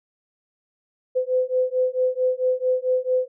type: beating tone pair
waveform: sine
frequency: 507 / 511.5 Hz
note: B4 / C5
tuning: +45 / -39 cents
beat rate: 4.5 Hz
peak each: -22 dBFS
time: 1.15-3.28 s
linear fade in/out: 20 ms
effects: none